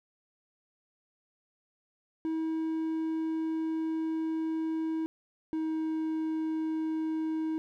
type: tone pair in turn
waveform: triangle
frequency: 320.6 / 317.1 Hz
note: E4 / D#4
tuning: -48 / +33 cents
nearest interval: unison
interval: 19 cents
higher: first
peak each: -27 dBFS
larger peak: neither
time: 2.25-5.06 / 5.53-7.58 s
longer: first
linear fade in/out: 0 ms
effects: none